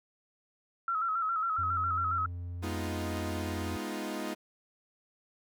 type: tone with vibrato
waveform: sine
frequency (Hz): 1318.5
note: E6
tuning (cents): 0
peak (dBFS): -28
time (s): 0.88-2.26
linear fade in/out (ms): 2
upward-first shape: square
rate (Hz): 7.3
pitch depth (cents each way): 56
type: tone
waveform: triangle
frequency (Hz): 87.7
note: F2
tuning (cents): +8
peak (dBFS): -34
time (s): 1.58-3.77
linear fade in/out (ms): 10
type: chord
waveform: sawtooth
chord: F half-diminished seventh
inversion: first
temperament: equal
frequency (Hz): 207.7 / 246.9 / 311.1 / 349.2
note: Ab3 / Cb4 / Eb4 / F4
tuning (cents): 0 / 0 / 0 / 0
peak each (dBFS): -36 / -37 / -35 / -37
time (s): 2.62-4.35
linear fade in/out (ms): 20
effects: none